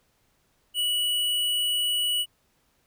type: tone with hard clipping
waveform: sine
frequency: 2939 Hz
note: F#7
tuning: 12 cents flat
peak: -24 dBFS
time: 0.74-2.26 s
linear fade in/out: 50 ms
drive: 15 dB
effects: pink hiss -68 dBFS RMS until 2.86 s